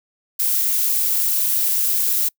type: noise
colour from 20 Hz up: violet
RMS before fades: -19 dBFS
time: 0.39-2.29 s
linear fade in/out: 10 ms
effects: noise-tail reverb RT60 0.1 s tail -26 dB re dry